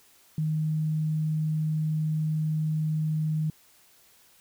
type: tone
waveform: sine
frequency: 155.56 Hz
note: D#3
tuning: in tune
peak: -24 dBFS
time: 0.38-3.5 s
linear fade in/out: 2 ms
effects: white hiss -59 dBFS RMS until 4.4 s